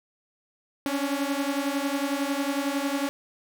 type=beating tone pair; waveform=sawtooth; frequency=275.1 / 286.1 Hz; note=C#4 / D4; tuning=-13 / -45 cents; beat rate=11 Hz; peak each=-24 / -25 dBFS; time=0.86-3.09 s; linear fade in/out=0 ms; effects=none